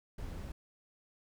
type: noise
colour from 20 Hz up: brown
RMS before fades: -42 dBFS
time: 0.18-0.52 s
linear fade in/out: 5 ms
effects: none